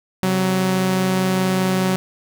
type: tone pair together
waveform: sawtooth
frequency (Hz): 132.89 / 186.9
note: C3 / F#3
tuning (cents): +27 / +18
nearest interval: tritone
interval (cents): 591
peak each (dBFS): -22 / -13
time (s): 0.23-1.96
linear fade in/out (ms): 0
effects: none